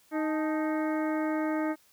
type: harmonic tone with a mistuned harmonic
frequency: 311.1 Hz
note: D#4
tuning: in tune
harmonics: 1 / 2 / 3 / 4 / 5 / 6 / 7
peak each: -28 / -34 / -38 / -40 / -42 / -44 / -45 dBFS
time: 0.11-1.76 s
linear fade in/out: 50 ms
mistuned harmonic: 3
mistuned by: -100 cents
effects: white hiss -63 dBFS RMS until 1.92 s